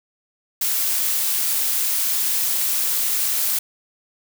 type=noise; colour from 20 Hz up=blue; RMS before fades=-21 dBFS; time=0.61-3.59 s; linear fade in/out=5 ms; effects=none